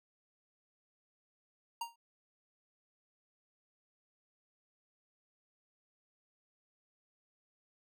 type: tone with exponential decay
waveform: square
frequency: 933 Hz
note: A#5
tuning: 1 cent sharp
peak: -34 dBFS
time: 1.81-1.96 s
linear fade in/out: 5 ms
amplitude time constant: 32 ms
effects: none